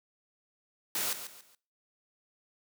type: noise with echo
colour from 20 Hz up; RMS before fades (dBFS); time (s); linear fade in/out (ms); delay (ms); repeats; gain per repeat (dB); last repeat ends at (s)
white; -32; 0.95-1.13; 2; 140; 3; -10; 1.55
effects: noise-tail reverb RT60 0.4 s tail -21 dB re dry + high-pass 150 Hz 12 dB/octave